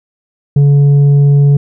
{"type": "tone with tanh clipping", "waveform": "sine", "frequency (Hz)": 142.4, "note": "C#3", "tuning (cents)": 47, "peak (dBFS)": -5, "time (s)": [0.56, 1.57], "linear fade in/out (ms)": 5, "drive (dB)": 4, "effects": []}